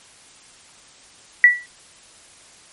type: tone with exponential decay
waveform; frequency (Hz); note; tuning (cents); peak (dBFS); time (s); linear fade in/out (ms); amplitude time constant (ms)
sine; 1952; B6; -21; -3; 1.44-1.66; 1; 46
effects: white hiss -48 dBFS RMS until 2.72 s + MP3 48 kbps